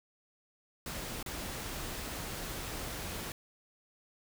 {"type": "noise with dropouts", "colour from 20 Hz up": "pink", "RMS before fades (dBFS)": -40, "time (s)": [0.86, 3.32], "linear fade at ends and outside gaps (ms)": 2, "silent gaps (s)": [1.228, 1.261], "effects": []}